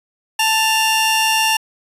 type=tone pair together; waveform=sawtooth; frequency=882.4 / 2794 Hz; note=A5 / F7; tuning=+5 / 0 cents; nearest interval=octave + minor sixth; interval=1995 cents; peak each=-13 dBFS; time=0.39-1.57 s; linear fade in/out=5 ms; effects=resampled to 32000 Hz